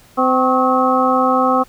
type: harmonic tone with a mistuned harmonic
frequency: 257.1 Hz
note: C4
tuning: 30 cents flat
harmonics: 1 / 2 / 3 / 4 / 5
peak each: -18 / -18 / -18 / -18 / -18 dBFS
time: 0.17-1.64 s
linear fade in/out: 20 ms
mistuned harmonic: 4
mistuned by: +100 cents
effects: pink hiss -48 dBFS RMS until 1.68 s